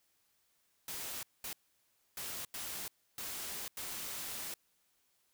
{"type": "noise bursts at uneven times", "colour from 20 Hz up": "white", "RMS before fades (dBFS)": -42, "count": 6, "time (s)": [[0.88, 1.23], [1.44, 1.53], [2.17, 2.45], [2.54, 2.88], [3.18, 3.68], [3.77, 4.54]], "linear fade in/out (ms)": 2, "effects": ["white hiss -75 dBFS RMS until 5.33 s"]}